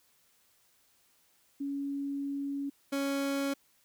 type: tone pair in turn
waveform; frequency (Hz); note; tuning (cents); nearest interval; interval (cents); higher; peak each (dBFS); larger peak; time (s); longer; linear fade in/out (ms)
sine / 30% pulse; 280 / 277.4; C#4 / C#4; +18 / +1; unison; 17; first; -32 / -27; second; 1.6-2.7 / 2.92-3.54; first; 10
effects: white hiss -68 dBFS RMS until 3.84 s